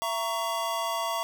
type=chord; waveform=square; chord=A# diminished; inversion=second; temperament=just; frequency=671.3 / 932.3 / 1118.8 Hz; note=E5 / A#5 / C#6; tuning=+31 / 0 / +16 cents; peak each=-33 dBFS; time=0.02-1.23 s; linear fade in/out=0 ms; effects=9-bit